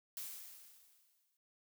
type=noise with exponential decay; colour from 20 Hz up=blue; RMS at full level=-43 dBFS; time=0.17-1.37 s; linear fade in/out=1 ms; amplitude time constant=260 ms; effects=none